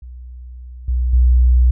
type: tone with level steps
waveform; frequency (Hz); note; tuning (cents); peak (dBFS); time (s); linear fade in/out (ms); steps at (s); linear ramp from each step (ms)
sine; 61.74; B1; 0; -31 / -14 / -8; 0.02-1.71; 5; 0.88 / 1.13; 5
effects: none